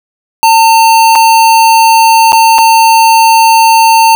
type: tone with dropouts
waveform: square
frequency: 900 Hz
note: A5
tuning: 39 cents sharp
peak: -3 dBFS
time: 0.43-4.15 s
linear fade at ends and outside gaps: 0 ms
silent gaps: 1.153-1.157 / 2.321-2.33 / 2.582-2.586 s
effects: none